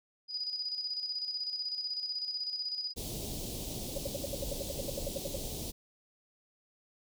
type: tone with tremolo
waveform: sine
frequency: 4938 Hz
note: D#8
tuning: 14 cents flat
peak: -32 dBFS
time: 0.28-2.94 s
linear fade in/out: 50 ms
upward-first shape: square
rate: 16 Hz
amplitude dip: 50%
type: band-stop noise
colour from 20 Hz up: pink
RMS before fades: -39 dBFS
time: 2.96-5.72 s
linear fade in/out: 20 ms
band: 640 to 3400 Hz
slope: 24 dB/octave
type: tone bursts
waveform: sine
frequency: 554.4 Hz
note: C#5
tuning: in tune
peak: -32 dBFS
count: 16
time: 3.96-5.361 s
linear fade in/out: 5 ms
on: 21 ms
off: 71 ms
effects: none